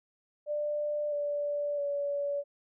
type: tone with pitch steps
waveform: sine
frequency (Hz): 593 / 581.8 / 570.8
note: D5 / D5 / D5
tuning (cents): +17 / -16 / -49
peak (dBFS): -29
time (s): 0.46-2.44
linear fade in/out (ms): 50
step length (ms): 660
effects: none